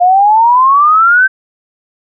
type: exponential sweep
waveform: sine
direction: up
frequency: 701 to 1568 Hz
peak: -4 dBFS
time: 0-1.28 s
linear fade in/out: 20 ms
effects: none